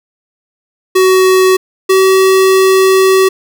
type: tone pair in turn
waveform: square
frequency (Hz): 374.6 / 380.5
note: F#4 / F#4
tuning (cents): +21 / +48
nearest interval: unison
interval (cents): 27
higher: second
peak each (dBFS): -6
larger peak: neither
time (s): 0.95-1.57 / 1.89-3.29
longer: second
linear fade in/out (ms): 10
effects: none